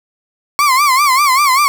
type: tone with vibrato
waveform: 35% pulse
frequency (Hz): 1100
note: C#6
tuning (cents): -14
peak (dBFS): -7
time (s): 0.59-1.68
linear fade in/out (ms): 0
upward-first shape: sine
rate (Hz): 5.1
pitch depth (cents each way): 140
effects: none